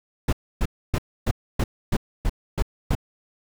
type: noise bursts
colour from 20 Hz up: brown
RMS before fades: -20 dBFS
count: 9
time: 0.28-2.952 s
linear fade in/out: 5 ms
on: 48 ms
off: 280 ms
effects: none